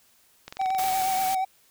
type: click train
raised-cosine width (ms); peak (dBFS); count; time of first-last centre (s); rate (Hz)
0.2; -20; 13; 0.48-1.018; 22.3
type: tone with vibrato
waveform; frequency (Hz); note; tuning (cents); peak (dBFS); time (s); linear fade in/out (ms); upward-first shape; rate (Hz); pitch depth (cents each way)
triangle; 759; F#5; +44; -21; 0.59-1.45; 10; sine; 8.5; 29
type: noise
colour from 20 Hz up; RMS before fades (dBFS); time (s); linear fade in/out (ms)
white; -33; 0.78-1.35; 5
effects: white hiss -61 dBFS RMS until 1.7 s